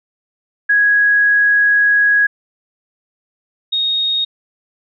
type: tone pair in turn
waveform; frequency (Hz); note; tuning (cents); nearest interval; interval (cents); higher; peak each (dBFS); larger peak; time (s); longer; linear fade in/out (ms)
sine; 1661.2 / 3729; G#6 / A#7; 0 / 0; octave + major second; 1400; second; -9 / -14; first; 0.69-2.27 / 3.72-4.25; first; 10
effects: none